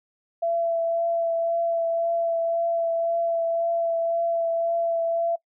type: tone with vibrato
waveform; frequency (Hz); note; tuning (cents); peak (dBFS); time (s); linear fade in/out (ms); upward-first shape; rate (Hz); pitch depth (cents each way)
sine; 671; E5; +31; -21; 0.42-5.36; 10; triangle; 1.9; 15
effects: noise-tail reverb RT60 0.1 s tail -22 dB re dry